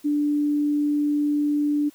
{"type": "tone", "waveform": "sine", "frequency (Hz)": 293.7, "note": "D4", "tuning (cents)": 0, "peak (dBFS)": -19, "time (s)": [0.04, 1.9], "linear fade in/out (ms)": 20, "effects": ["white hiss -55 dBFS RMS until 1.94 s"]}